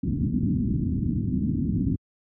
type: low-pass noise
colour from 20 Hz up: white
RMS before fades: -24 dBFS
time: 0.03-1.96 s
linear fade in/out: 10 ms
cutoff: 280 Hz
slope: 48 dB/octave
effects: high-pass 60 Hz 12 dB/octave